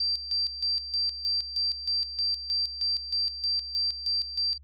sine tone with tremolo, 4699 Hz, D8, in tune, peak -24 dBFS, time 0-4.58 s, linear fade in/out 5 ms, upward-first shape square, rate 3.2 Hz, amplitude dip 70%, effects added 70 Hz sine -49 dBFS peak until 4.63 s

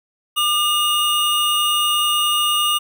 square tone pair together, 1201 / 2856 Hz, D6 / F7, +38 / +38 cents, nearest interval octave + minor third, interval 1500 cents, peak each -21 / -18 dBFS, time 0.36-2.79 s, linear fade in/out 20 ms, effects none

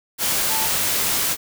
sine tone in noise, 880 Hz, A5, in tune, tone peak -27 dBFS, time 0.48-0.69 s, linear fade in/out 50 ms, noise white, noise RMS -21 dBFS, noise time 0.18-1.37 s, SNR -9 dB, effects none

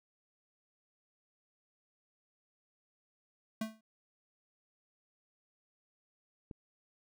square tone with exponential decay, 220 Hz, A3, in tune, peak -32 dBFS, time 3.61-3.81 s, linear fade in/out 5 ms, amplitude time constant 42 ms
click, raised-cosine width 3 ms, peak -32 dBFS, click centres 6.512 s
effects none

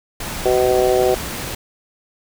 pink noise, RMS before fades -27 dBFS, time 0.2-1.55 s, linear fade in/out 5 ms
harmonic tone, 125.9 Hz, B2, 34 cents sharp, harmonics 3 / 4 / 5 / 6, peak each -16 / -18 / -20 / -22 dBFS, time 0.45-1.15 s, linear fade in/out 10 ms
effects none

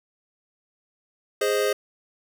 square chord, Ab major, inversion none, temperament equal with one note detuned, 413.2 / 523.3 / 622.3 Hz, Ab4 / C5 / Eb5, -9 / 0 / 0 cents, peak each -24 / -26 / -29 dBFS, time 1.41-1.73 s, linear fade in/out 5 ms, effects none

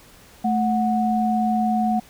sine tone pair together, 219 / 735.2 Hz, A3 / F#5, -8 / -11 cents, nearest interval octave + major sixth, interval 2097 cents, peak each -20 / -21 dBFS, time 0.44-2 s, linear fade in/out 10 ms, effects pink hiss -49 dBFS RMS until 2.09 s

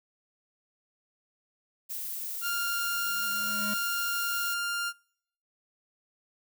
violet noise, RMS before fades -36 dBFS, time 1.89-4.55 s, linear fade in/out 20 ms
sawtooth tone, 1399 Hz, F6, 3 cents sharp, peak -26 dBFS, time 2.41-4.93 s, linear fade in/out 50 ms
square tone with exponential growth, 207.7 Hz, G#3, in tune, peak -33 dBFS, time 2.77-3.74 s, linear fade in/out 5 ms, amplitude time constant 210 ms
effects noise-tail reverb RT60 0.7 s tail -26 dB re dry

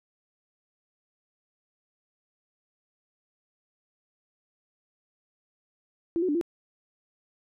sine tone with pitch steps, 336.3 / 367.8 / 292.8 / 341.9 Hz, E4 / F#4 / D4 / F4, +35 / -10 / -5 / -37 cents, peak -23 dBFS, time 6.16-6.412 s, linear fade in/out 0 ms, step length 63 ms, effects none

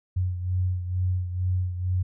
sine beating tone pair, 90.9 / 93.1 Hz, F#2 / F#2, -30 / +11 cents, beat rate 2.2 Hz, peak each -24 / -31 dBFS, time 0.16-2.03 s, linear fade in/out 10 ms, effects none

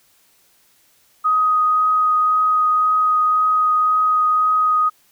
sine tone with vibrato, 1252 Hz, D#6, 10 cents sharp, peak -13 dBFS, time 1.24-4.9 s, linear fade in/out 20 ms, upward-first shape triangle, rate 1.9 Hz, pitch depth 9 cents each way, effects white hiss -57 dBFS RMS until 5.11 s

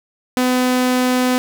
sawtooth tone, 252.2 Hz, B3, 36 cents sharp, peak -10 dBFS, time 0.37-1.38 s, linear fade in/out 0 ms, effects none

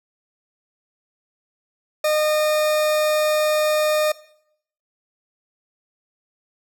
40% pulse tone, 611 Hz, D#5, 32 cents flat, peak -16 dBFS, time 2.04-4.12 s, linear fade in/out 5 ms, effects noise-tail reverb RT60 0.7 s tail -19 dB re dry

